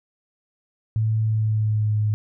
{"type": "tone with pitch glide", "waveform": "sine", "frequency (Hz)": [110, 106.31], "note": ["A2", "G#2"], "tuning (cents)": [0, 41], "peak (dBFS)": -18, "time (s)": [0.96, 2.14], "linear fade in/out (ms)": 0, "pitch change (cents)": -59, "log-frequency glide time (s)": [1.21, 1.94], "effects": []}